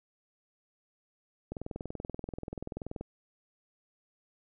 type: click train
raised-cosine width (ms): 2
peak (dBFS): -24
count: 32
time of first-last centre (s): 1.52-3.01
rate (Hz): 20.8
effects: none